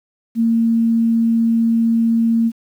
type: tone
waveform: sine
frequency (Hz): 228.9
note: A#3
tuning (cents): -31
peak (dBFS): -12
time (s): 0.35-2.52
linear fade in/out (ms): 50
effects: 8-bit